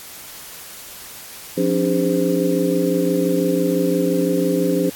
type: tone cluster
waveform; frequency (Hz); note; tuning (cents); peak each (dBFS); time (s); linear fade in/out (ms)
sine; 176.7 / 273 / 298.9 / 405.9 / 513; F3 / C#4 / D4 / G#4 / C5; +21 / -26 / +31 / -40 / -34; -22; 1.57-4.9; 10
effects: white hiss -37 dBFS RMS until 4.95 s + AAC 64 kbps